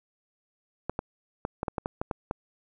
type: clicks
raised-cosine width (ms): 1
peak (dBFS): -15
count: 10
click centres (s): 0.896 / 0.991 / 1.451 / 1.631 / 1.682 / 1.782 / 1.859 / 2.015 / 2.112 / 2.311
effects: none